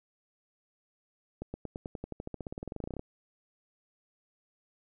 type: accelerating click train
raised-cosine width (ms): 2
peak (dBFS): -24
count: 26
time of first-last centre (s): 1.42-2.994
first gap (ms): 120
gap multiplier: 0.94
effects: none